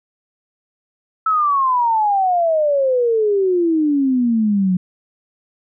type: exponential sweep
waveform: sine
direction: down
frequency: 1318.5 to 179 Hz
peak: -13 dBFS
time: 1.26-4.77 s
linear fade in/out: 5 ms
effects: none